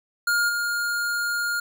square tone with level steps, 1416 Hz, F6, 23 cents sharp, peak -20 / -24 dBFS, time 0.27-1.6 s, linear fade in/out 5 ms, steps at 0.48 s, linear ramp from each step 20 ms, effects none

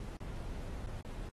brown noise with dropouts, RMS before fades -42 dBFS, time 0-1.29 s, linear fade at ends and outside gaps 2 ms, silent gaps 0.169-0.203 / 0.863-0.87 / 1.012-1.047 s, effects AAC 32 kbps

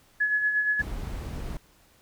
sine tone with tremolo, 1698 Hz, G#6, 38 cents sharp, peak -20 dBFS, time 0.2-0.82 s, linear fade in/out 10 ms, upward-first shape sine, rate 8.5 Hz, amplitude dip 50%
brown noise, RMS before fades -34 dBFS, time 0.79-1.57 s, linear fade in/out 2 ms
effects pink hiss -60 dBFS RMS until 2.01 s

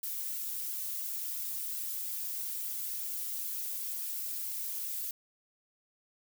violet noise with flanger, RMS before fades -37 dBFS, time 0.03-5.11 s, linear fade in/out 2 ms, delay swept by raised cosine 1.6 to 4.1 ms, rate 2.9 Hz, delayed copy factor -0.95, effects none

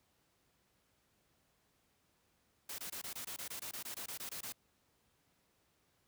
white noise bursts, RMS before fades -44 dBFS, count 16, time 2.69-4.524 s, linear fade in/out 5 ms, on 94 ms, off 22 ms, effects pink hiss -75 dBFS RMS until 6.07 s + high-pass 60 Hz 12 dB/octave

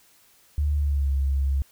sine tone with pitch glide, 73.4 to 68.48 Hz, D2 to C#2, 0 to -20 cents, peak -20 dBFS, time 0.58-1.62 s, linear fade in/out 0 ms, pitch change -120 cents, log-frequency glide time 0.76-1.12 s, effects white hiss -58 dBFS RMS until 1.71 s

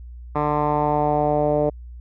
10% pulse tone with low-pass filter sweep, 148.7 Hz, D3, 22 cents sharp, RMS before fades -20 dBFS, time 0.35-1.7 s, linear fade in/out 10 ms, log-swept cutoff 1200 to 560 Hz, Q 3.1, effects added 60 Hz sine -35 dBFS peak until 2 s

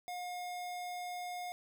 square tone, 716 Hz, F5, 43 cents sharp, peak -40 dBFS, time 0.08-1.52 s, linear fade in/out 0 ms, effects none

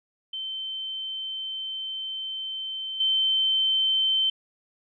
sine tone with level steps, 3093 Hz, G7, 24 cents flat, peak -30 / -20 dBFS, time 0.33-4.3 s, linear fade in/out 5 ms, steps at 3 s, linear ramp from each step 5 ms, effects none

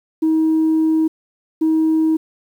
sine tone pair in turn, 317.7 / 317.7 Hz, D#4 / D#4, +36 / +36 cents, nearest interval unison, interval 0 cents, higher neither, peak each -11 dBFS, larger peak neither, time 0.22-1.08 / 1.61-2.17 s, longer first, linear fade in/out 10 ms, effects tanh soft clip ceiling -10 dBFS + 8-bit

